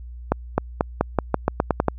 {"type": "accelerating click train", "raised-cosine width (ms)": 1, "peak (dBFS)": -3, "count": 11, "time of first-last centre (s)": [0.32, 1.883], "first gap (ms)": 260, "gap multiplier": 0.88, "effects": ["added 60 Hz sine -34 dBFS peak until 1.98 s"]}